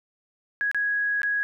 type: tone with dropouts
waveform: sine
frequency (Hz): 1661.2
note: G#6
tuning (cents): 0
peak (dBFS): -22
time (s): 0.61-1.43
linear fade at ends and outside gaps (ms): 0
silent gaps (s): 0.714-0.746 / 1.218-1.232
effects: none